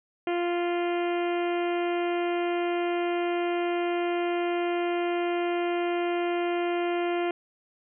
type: harmonic tone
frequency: 348.3 Hz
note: F4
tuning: 5 cents flat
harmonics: 1 / 2 / 3 / 4 / 5 / 6 / 7 / 8 / 9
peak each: -26 / -31 / -40 / -40 / -43 / -41 / -42 / -44 / -47 dBFS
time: 0.27-7.31 s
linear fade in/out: 2 ms
effects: none